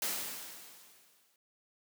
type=noise with exponential decay; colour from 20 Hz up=white; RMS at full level=-33 dBFS; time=0.02-1.36 s; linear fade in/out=2 ms; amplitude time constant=290 ms; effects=high-pass 150 Hz 12 dB/octave